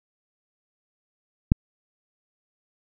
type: click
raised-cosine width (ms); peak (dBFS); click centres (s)
5; -3; 1.519
effects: none